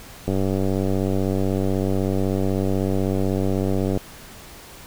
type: click train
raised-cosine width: 2 ms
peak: -10 dBFS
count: 356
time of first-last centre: 0.28-3.974 s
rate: 96.1 Hz
effects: pink hiss -42 dBFS RMS until 4.86 s